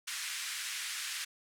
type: band-pass noise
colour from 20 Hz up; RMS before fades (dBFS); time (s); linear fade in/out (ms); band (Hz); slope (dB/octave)
pink; -39; 0.07-1.25; 10; 1600 to 11000; 24
effects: none